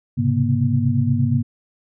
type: tone cluster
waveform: sine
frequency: 104.5 / 128.8 / 137.3 / 237.9 Hz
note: G#2 / C3 / C#3 / A#3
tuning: +11 / -27 / -16 / +35 cents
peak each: -21 dBFS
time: 0.17-1.43 s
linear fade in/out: 20 ms
effects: none